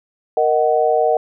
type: chord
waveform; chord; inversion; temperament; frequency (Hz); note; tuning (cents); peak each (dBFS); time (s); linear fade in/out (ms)
sine; D# minor; second; just; 466.7 / 622.3 / 746.7; A#4 / D#5 / F#5; +2 / 0 / +16; -17; 0.37-1.17; 2
effects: none